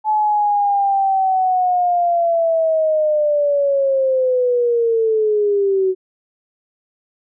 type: linear sweep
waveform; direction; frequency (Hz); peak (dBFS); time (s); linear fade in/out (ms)
sine; down; 863 to 371.3; -13; 0.04-5.95; 50
effects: none